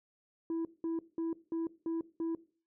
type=tone bursts; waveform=sine; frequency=329.6 Hz; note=E4; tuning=in tune; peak=-29 dBFS; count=6; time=0.5-2.35 s; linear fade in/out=2 ms; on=150 ms; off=190 ms; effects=noise-tail reverb RT60 0.4 s tail -20 dB re dry + tanh soft clip ceiling -31 dBFS